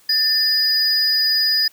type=tone pair together; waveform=triangle; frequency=1774 / 4941 Hz; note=A6 / D#8; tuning=+14 / -13 cents; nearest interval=octave + tritone; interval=1773 cents; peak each=-22 / -14 dBFS; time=0.09-1.68 s; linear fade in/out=5 ms; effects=white hiss -53 dBFS RMS until 1.72 s